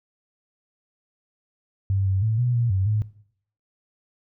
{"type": "tone with pitch steps", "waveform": "sine", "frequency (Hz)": [97.4, 95.7, 110.3, 122.8, 118.5, 95.4, 107], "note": ["G2", "G2", "A2", "B2", "A#2", "G2", "A2"], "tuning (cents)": [-11, -41, 5, -9, 29, -47, -48], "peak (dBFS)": -19, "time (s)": [1.9, 3.02], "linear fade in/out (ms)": 0, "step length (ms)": 160, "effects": ["noise-tail reverb RT60 0.6 s tail -18 dB re dry"]}